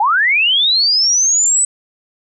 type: linear sweep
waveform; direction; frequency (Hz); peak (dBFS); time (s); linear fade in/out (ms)
sine; up; 784 to 8080; -10; 0-1.65; 5
effects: none

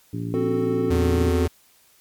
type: harmonic tone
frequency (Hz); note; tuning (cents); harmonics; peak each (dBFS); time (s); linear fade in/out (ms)
57.1; A#1; -35; 2 / 3 / 4 / 5 / 6 / 7; -29 / -31 / -39 / -31 / -42 / -40; 0.13-1.3; 5
type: chord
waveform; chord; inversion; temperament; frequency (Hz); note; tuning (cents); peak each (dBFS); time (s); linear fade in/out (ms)
triangle; F# diminished; second; equal; 261.6 / 370 / 440; C4 / F#4 / A4; 0 / 0 / 0; -23; 0.34-1.46; 0
type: tone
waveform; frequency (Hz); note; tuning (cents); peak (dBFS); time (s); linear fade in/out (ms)
square; 82.41; E2; 0; -21; 0.9-1.48; 10
effects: white hiss -57 dBFS RMS until 2 s + MP3 96 kbps

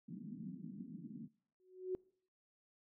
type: band-pass noise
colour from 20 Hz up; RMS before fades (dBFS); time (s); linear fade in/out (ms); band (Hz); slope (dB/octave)
white; -49; 0.08-1.28; 10; 160 to 260; 48
type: tone with exponential growth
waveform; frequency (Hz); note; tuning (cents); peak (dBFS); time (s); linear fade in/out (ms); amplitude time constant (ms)
sine; 370; F#4; 0; -33; 1.6-1.95; 0; 75
effects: noise-tail reverb RT60 0.6 s tail -25 dB re dry

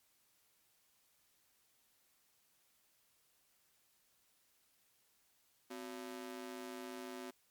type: ring-modulated tone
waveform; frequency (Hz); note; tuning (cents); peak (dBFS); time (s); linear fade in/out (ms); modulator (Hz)
sawtooth; 314; D#4; +16; -38; 5.7-7.31; 10; 57.1
effects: white hiss -74 dBFS RMS until 7.5 s + MP3 96 kbps

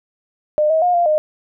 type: tone with pitch steps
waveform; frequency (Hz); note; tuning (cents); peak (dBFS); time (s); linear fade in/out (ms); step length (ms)
sine; 605 / 638 / 714 / 694 / 613; D#5 / D#5 / F5 / F5 / D#5; -49 / +43 / +38 / -11 / -26; -12; 0.58-1.18; 0; 120
effects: none

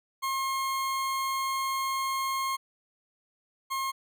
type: tone pair in turn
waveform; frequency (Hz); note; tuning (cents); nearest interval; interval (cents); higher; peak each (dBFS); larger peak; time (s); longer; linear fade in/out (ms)
40% pulse; 1073 / 1073; C6 / C6; +43 / +43; unison; 0; neither; -27 / -28; first; 0.22-2.57 / 3.7-3.92; first; 20
effects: none

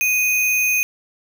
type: tone with sample-and-hold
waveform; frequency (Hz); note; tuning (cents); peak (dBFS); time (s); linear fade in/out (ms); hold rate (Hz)
sine; 2489; D#7; 0; -15; 0.01-0.83; 0; 8820
effects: none

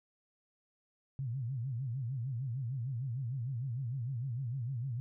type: tone with vibrato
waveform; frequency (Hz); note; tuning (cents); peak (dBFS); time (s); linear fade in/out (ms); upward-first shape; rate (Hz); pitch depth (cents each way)
sine; 125.6; B2; +30; -34; 1.19-5; 0; sine; 6.6; 180
effects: none

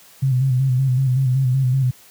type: tone with vibrato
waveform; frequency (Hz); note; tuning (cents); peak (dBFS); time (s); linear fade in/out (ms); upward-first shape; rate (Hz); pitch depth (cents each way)
sine; 130.3; C3; -7; -14; 0.22-1.91; 10; square; 5.3; 55
effects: white hiss -48 dBFS RMS until 2.1 s + high-pass 60 Hz 12 dB/octave

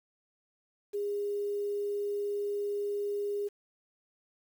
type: tone with quantisation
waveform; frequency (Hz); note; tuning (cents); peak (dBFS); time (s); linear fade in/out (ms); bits
sine; 408.5; G#4; -29; -30; 0.93-3.49; 20; 9
effects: none

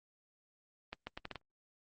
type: accelerating click train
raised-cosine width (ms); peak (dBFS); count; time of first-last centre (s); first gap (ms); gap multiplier
0.3; -25; 6; 0.93-1.357; 140; 0.75
effects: Opus 24 kbps

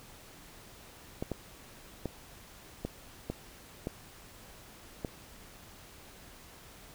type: clicks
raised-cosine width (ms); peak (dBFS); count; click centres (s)
2; -20; 7; 1.225 / 1.317 / 2.057 / 2.85 / 3.3 / 3.871 / 5.048
effects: pink hiss -53 dBFS RMS until 6.94 s

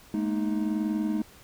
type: chord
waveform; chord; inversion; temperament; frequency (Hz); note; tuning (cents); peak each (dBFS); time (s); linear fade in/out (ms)
triangle; Ab suspended second; none; equal with one note detuned; 212.4 / 233.1 / 311.1; Ab3 / Bb3 / Eb4; +39 / 0 / 0; -26 / -32 / -27; 0.14-1.22; 2
effects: pink hiss -53 dBFS RMS until 1.43 s

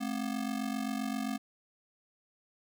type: ring-modulated tone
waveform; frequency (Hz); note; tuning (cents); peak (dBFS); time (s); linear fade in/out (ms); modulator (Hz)
square; 240; B3; -49; -30; 0-1.38; 20; 23.8
effects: none

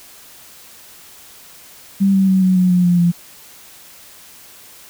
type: tone with pitch steps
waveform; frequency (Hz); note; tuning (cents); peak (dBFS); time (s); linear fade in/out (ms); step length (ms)
sine; 196 / 192.52 / 189.1 / 185.75 / 182.45 / 179.21 / 176.03 / 172.91; G3 / G3 / F#3 / F#3 / F#3 / F3 / F3 / F3; 0 / -31 / +38 / +7 / -24 / +45 / +14 / -17; -10; 2-3.12; 20; 140
effects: white hiss -42 dBFS RMS until 4.89 s

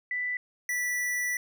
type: tone pair in turn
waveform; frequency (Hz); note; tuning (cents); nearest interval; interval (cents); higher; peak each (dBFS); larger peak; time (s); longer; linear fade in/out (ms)
sine / square; 1984 / 1964.6; B6 / B6; +7 / -10; unison; 17; first; -28; neither; 0.11-0.37 / 0.69-1.37; second; 2
effects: none

